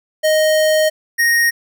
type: tone pair in turn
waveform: square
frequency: 622.3 / 1864.8 Hz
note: D#5 / A#6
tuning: 0 / 0 cents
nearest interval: octave + perfect fifth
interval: 1900 cents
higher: second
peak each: -12 dBFS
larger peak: neither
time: 0.23-0.9 / 1.18-1.51 s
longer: first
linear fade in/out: 20 ms
effects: none